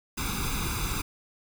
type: noise with comb filter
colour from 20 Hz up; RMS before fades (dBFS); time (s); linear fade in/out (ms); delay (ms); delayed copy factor
pink; -30; 0.17-1.02; 10; 0.81; +0.9
effects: none